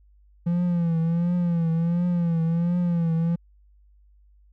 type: tone with vibrato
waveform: triangle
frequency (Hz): 170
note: F3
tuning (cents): -46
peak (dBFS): -18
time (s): 0.46-3.36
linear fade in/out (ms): 10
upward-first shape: triangle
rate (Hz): 1.4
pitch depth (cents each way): 81
effects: added 50 Hz sine -53 dBFS peak until 4.52 s